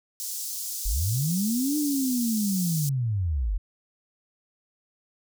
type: high-pass noise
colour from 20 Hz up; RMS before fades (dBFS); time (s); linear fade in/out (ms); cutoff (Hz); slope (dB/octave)
pink; -33; 0.2-2.89; 0; 5400; 24
type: linear two-way sweep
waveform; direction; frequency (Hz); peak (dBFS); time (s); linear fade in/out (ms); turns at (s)
sine; up then down; 34.94 to 302.4 to 40.4; -23; 0.85-3.58; 10; 1.77
effects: none